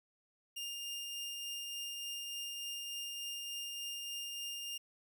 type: tone with tremolo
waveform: sawtooth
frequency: 2810 Hz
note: F7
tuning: 10 cents sharp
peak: -36 dBFS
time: 0.56-4.78 s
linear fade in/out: 10 ms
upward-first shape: triangle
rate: 3.4 Hz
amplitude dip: 25%
effects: none